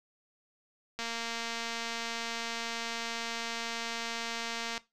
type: click train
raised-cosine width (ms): 0.2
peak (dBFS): -19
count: 876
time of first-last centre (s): 0.99-4.778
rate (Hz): 231
effects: noise-tail reverb RT60 0.2 s tail -17 dB re dry